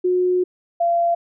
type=tone pair in turn; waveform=sine; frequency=362.9 / 685.1 Hz; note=F#4 / F5; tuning=-34 / -33 cents; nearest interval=major seventh; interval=1101 cents; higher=second; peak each=-15 dBFS; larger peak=neither; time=0.04-0.44 / 0.8-1.15 s; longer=first; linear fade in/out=10 ms; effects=none